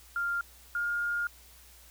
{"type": "tone pair in turn", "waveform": "sine", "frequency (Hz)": [1396.9, 1416.4], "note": ["F6", "F6"], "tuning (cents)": [0, 24], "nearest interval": "unison", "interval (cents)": 24, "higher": "second", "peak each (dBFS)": -28, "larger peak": "neither", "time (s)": [[0.16, 0.41], [0.75, 1.27]], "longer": "second", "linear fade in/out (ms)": 2, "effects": ["added 60 Hz sine -57 dBFS peak until 1.9 s", "white hiss -56 dBFS RMS until 1.9 s"]}